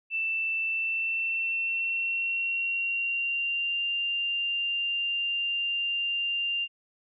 sine tone with pitch glide, 2662 to 2790 Hz, E7 to F7, +16 to -2 cents, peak -26 dBFS, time 0.1-6.68 s, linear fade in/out 50 ms, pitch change +82 cents, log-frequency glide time 0.65-3.82 s, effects none

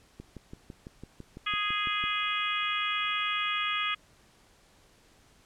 click train, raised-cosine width 3 ms, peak -29 dBFS, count 12, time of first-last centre 0.2-2.039 s, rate 5.98 Hz
harmonic tone, 415.3 Hz, G#4, in tune, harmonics 3 / 4 / 5 / 6 / 7 / 8, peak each -32 / -38 / -35 / -34 / -37 / -35 dBFS, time 1.46-3.95 s, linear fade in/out 10 ms
effects pink hiss -61 dBFS RMS until 5.45 s + low-pass 10000 Hz 12 dB/octave

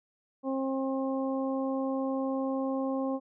harmonic tone, 267 Hz, C4, 35 cents sharp, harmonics 1 / 2 / 3 / 4, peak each -30 / -33 / -40 / -41 dBFS, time 0.43-3.2 s, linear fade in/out 50 ms, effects none

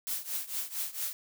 blue noise with tremolo, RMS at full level -32 dBFS, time 0.07-1.13 s, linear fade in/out 0 ms, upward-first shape triangle, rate 4.4 Hz, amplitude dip 90%, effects none

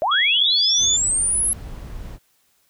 sine linear sweep, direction up, 570 to 11140 Hz, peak -17 dBFS, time 0.02-1.53 s, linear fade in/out 0 ms
sine tone with pitch glide, 3322 to 3487 Hz, G#7 to A7, 0 to -16 cents, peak -18 dBFS, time 0.11-0.97 s, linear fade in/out 10 ms, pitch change +84 cents, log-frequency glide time 0.22-0.85 s
brown noise, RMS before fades -34 dBFS, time 0.77-2.19 s, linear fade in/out 50 ms
effects white hiss -63 dBFS RMS until 2.69 s

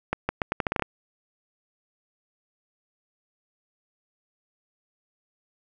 accelerating click train, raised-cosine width 0.5 ms, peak -9 dBFS, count 10, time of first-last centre 0.13-0.823 s, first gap 160 ms, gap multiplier 0.8, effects none

